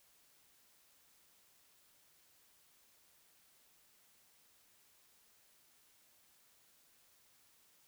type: silence
effects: white hiss -69 dBFS RMS until 7.87 s